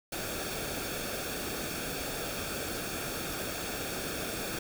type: noise with comb filter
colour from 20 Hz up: pink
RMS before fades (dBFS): -36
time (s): 0.12-4.59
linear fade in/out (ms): 5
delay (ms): 1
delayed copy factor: -0.6
effects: none